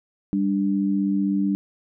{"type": "tone pair together", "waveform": "sine", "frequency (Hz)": [197.84, 293.7], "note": ["G3", "D4"], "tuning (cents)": [16, 0], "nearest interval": "perfect fifth", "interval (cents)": 684, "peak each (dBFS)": [-21, -23], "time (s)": [0.33, 1.55], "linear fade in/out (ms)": 0, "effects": []}